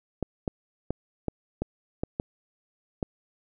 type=clicks; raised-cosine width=2 ms; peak=-14 dBFS; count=8; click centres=0.227 / 0.478 / 0.906 / 1.283 / 1.62 / 2.035 / 2.199 / 3.028 s; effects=none